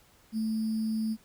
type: tone with sample-and-hold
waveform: sine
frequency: 220 Hz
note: A3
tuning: in tune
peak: -27 dBFS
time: 0.32-1.17 s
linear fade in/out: 50 ms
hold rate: 4900 Hz
effects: pink hiss -61 dBFS RMS until 1.24 s